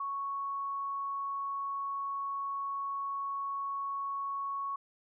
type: tone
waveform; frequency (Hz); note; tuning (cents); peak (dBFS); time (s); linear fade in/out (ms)
sine; 1108.7; C#6; 0; -33; 0-4.76; 5
effects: none